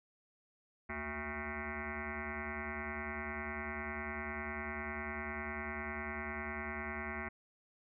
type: tone with frequency modulation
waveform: sine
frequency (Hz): 1100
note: C#6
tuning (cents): -14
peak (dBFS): -38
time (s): 0.89-7.29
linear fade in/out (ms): 10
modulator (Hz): 146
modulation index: 7.5
effects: none